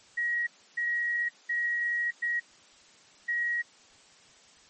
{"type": "tone bursts at uneven times", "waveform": "sine", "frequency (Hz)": 1901, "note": "A#6", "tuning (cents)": 33, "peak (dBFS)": -26, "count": 5, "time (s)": [[0.17, 0.47], [0.77, 1.29], [1.49, 2.11], [2.22, 2.4], [3.28, 3.62]], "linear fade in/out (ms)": 10, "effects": ["white hiss -57 dBFS RMS until 4.69 s", "MP3 32 kbps"]}